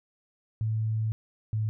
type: tone pair in turn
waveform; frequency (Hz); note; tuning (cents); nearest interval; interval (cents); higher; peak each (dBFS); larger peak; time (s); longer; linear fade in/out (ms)
sine; 110 / 108.61; A2 / A2; 0 / -22; unison; 22; first; -25; neither; 0.61-1.12 / 1.53-1.69; first; 0
effects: none